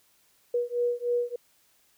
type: beating tone pair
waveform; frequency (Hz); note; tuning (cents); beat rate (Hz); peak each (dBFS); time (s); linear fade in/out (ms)
sine; 481.2 / 484.5; B4 / B4; -45 / -33; 3.3; -28; 0.54-1.36; 5
effects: white hiss -65 dBFS RMS until 1.97 s